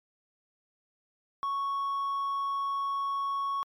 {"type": "tone with hard clipping", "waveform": "sine", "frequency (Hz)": 1108.7, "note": "C#6", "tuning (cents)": 0, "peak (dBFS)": -29, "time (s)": [1.43, 3.63], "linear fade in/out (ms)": 0, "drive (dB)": 2, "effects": ["MP3 96 kbps"]}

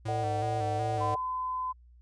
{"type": "tone with vibrato", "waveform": "square", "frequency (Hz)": 107.2, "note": "A2", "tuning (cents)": -45, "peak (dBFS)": -33, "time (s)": [0.05, 1.15], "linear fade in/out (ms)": 10, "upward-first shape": "square", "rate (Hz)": 2.7, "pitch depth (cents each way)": 55}
{"type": "harmonic tone", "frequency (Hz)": 150.2, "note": "D3", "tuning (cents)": 39, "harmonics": [3, 4, 5], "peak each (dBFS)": [-38, -36, -31], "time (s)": [0.08, 1.16], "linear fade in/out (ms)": 5}
{"type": "tone", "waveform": "sine", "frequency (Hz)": 1018, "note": "C6", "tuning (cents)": -48, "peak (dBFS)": -30, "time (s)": [1, 1.73], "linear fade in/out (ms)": 20}
{"effects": ["added 60 Hz sine -53 dBFS peak until 2.01 s", "resampled to 22050 Hz"]}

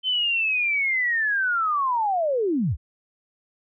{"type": "linear sweep", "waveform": "sine", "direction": "down", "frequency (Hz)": [3087, 49], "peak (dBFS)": -20, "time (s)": [0.03, 2.77], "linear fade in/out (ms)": 50, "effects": []}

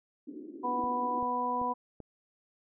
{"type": "band-pass noise", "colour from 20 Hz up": "white", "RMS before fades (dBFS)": -44, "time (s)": [0.27, 1.2], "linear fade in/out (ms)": 10, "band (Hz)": [260, 350], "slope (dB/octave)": 48}
{"type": "harmonic tone", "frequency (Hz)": 246.9, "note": "B3", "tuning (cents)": 0, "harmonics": [1, 2, 3, 4], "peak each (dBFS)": [-38, -38, -37, -30], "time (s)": [0.63, 1.74], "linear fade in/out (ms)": 20}
{"type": "click train", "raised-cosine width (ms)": 2, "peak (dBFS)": -31, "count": 4, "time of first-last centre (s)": [0.84, 2.003], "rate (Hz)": 2.58}
{"effects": []}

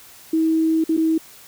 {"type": "tone with dropouts", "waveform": "sine", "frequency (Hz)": 321.1, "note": "E4", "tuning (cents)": -45, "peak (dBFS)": -15, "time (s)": [0.33, 1.18], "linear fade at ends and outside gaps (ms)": 5, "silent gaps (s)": [[0.841, 0.891], [0.968, 0.975]], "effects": ["white hiss -45 dBFS RMS until 1.47 s"]}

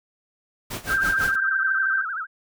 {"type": "noise with tremolo", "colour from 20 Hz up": "pink", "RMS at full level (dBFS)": -30, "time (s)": [0.7, 1.36], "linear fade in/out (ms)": 10, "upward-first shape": "sine", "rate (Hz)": 6, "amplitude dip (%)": 85}
{"type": "tone with vibrato", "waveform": "sine", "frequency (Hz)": 1431, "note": "F6", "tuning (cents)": 42, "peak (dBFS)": -26, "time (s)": [0.86, 2.27], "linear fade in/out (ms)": 50, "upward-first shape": "sine", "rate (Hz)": 13, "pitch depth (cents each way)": 210}
{"type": "tone with pitch glide", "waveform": "sine", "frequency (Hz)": [1579, 1559.1], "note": ["G6", "G6"], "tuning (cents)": [12, -10], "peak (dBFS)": -20, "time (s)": [0.87, 2.05], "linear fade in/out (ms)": 50, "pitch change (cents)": -22, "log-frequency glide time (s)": [1.32, 1.63]}
{"effects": []}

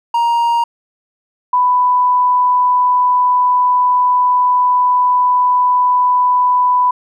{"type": "tone pair in turn", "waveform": ["triangle", "sine"], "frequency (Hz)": [938, 993.8], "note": ["A#5", "B5"], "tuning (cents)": [11, 11], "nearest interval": "minor second", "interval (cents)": 100, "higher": "second", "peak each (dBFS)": -9, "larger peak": "neither", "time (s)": [[0.14, 0.64], [1.53, 6.91]], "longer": "second", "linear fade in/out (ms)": 5, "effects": []}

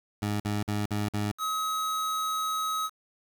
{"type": "tone bursts", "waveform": "20% pulse", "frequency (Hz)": 103.83, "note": "G#2", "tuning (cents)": 0, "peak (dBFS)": -22, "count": 5, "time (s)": [0.22, 1.316], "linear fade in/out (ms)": 5, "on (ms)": 180, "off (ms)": 49}
{"type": "tone", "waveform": "square", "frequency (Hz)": 1275, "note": "D#6", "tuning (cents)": 42, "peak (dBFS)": -28, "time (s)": [1.38, 2.9], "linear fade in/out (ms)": 50}
{"effects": ["8-bit"]}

